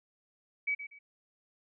sine tone with echo, 2277 Hz, C#7, 46 cents sharp, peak -28 dBFS, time 0.67-0.75 s, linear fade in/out 10 ms, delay 120 ms, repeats 2, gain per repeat -11 dB, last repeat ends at 0.99 s, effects none

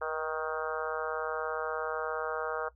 harmonic tone with a mistuned harmonic, 156.9 Hz, D#3, 15 cents sharp, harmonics 3 / 4 / 5 / 6 / 7 / 8 / 9 / 10, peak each -36 / -39 / -41 / -42 / -42 / -39 / -40 / -44 dBFS, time 0.01-2.69 s, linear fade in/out 10 ms, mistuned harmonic 3, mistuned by +23 cents, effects noise-tail reverb RT60 0.1 s tail -18 dB re dry + added 60 Hz sine -59 dBFS peak until 2.75 s

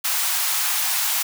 white high-pass noise, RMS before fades -22 dBFS, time 0.04-1.23 s, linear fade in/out 10 ms, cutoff 710 Hz, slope 48 dB/octave, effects none

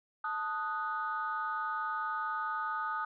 sine chord, D# diminished, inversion second, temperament equal, 880 / 1244.5 / 1480 Hz, A5 / D#6 / F#6, 0 / 0 / 0 cents, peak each -38 / -34 / -38 dBFS, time 0.24-3.05 s, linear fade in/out 5 ms, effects tanh soft clip ceiling -24 dBFS

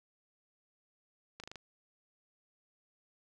slowing click train, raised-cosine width 0.2 ms, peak -28 dBFS, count 5, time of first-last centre 1.4-1.557 s, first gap 37 ms, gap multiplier 1.04, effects none

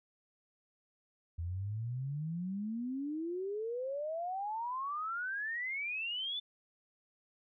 sine exponential sweep, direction up, 81.6 to 3542 Hz, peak -35 dBFS, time 1.38-6.4 s, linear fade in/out 10 ms, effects none

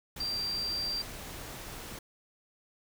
sine tone in noise, 4712 Hz, D8, 5 cents sharp, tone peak -31 dBFS, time 0.2-1.02 s, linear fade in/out 5 ms, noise pink, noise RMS -43 dBFS, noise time 0.16-1.99 s, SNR +9 dB, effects none

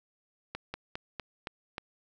slowing click train, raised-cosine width 0.3 ms, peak -20 dBFS, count 6, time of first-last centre 0.55-1.781 s, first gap 190 ms, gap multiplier 1.13, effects none

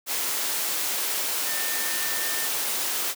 sine tone in noise, 1802 Hz, A6, 41 cents sharp, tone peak -34 dBFS, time 1.44-2.49 s, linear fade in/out 50 ms, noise white, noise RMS -27 dBFS, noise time 0.06-3.15 s, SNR -10 dB, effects high-pass 300 Hz 12 dB/octave

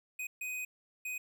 square tone bursts at uneven times, 2500 Hz, D#7, 8 cents sharp, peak -37 dBFS, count 3, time 0.19-0.27 / 0.41-0.65 / 1.05-1.18 s, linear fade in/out 5 ms, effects 12-bit

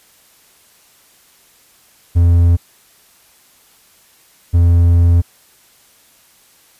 triangle tone pair in turn, 85.8 / 85.8 Hz, F2 / F2, -30 / -30 cents, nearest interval unison, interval 0 cents, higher neither, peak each -5 dBFS, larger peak neither, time 2.15-2.57 / 4.53-5.22 s, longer second, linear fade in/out 20 ms, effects white hiss -50 dBFS RMS until 6.79 s + resampled to 32000 Hz

